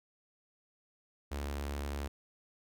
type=tone with notch filter; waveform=sawtooth; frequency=71.4 Hz; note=D2; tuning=48 cents flat; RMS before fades=-38 dBFS; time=1.31-2.08 s; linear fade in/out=10 ms; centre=150 Hz; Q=1.5; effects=none